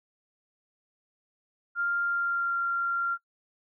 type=tone with pitch glide; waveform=sine; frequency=1397 to 1382.6 Hz; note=F6 to F6; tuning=0 to -18 cents; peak=-25 dBFS; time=1.75-3.18 s; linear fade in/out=50 ms; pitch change=-18 cents; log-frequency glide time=2.02-2.57 s; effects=noise-tail reverb RT60 0.1 s tail -22 dB re dry